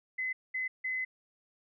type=tone bursts at uneven times; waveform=sine; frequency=2033 Hz; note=B6; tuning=50 cents sharp; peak=-31 dBFS; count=3; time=0.18-0.33 / 0.54-0.68 / 0.84-1.05 s; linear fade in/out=10 ms; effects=none